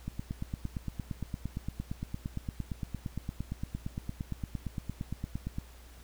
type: click train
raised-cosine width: 5 ms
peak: -22 dBFS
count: 49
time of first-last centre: 0.08-5.585 s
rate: 8.72 Hz
effects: added 60 Hz sine -50 dBFS peak until 6.03 s + pink hiss -57 dBFS RMS until 6.03 s